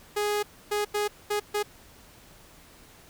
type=tone bursts at uneven times; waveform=sawtooth; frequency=415.3 Hz; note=G#4; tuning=in tune; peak=-21 dBFS; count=5; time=0.16-0.43 / 0.71-0.85 / 0.94-1.08 / 1.3-1.4 / 1.54-1.63 s; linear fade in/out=10 ms; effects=pink hiss -53 dBFS RMS until 3.09 s